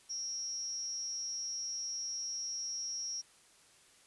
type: tone with amplitude modulation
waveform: sine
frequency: 5610 Hz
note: F8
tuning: 7 cents sharp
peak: -33 dBFS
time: 0.09-3.22 s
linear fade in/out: 20 ms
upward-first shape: sine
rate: 280 Hz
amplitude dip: 75%
effects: white hiss -63 dBFS RMS until 4.06 s + resampled to 24000 Hz